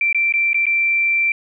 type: tone with dropouts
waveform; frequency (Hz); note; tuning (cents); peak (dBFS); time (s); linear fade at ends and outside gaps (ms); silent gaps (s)
sine; 2349; D7; 0; -14; 0.01-1.32; 2; 0.128-0.146 / 0.324-0.338 / 0.532-0.544 / 0.656-0.666
effects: none